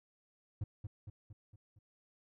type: tone with echo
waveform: triangle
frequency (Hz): 103.83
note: G#2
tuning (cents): 0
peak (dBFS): -32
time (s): 0.61-0.64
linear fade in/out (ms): 5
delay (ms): 230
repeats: 5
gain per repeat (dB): -5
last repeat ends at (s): 1.79
effects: none